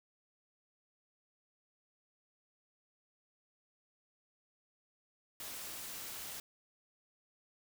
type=noise; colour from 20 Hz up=white; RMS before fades=-45 dBFS; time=5.4-6.4 s; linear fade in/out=2 ms; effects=none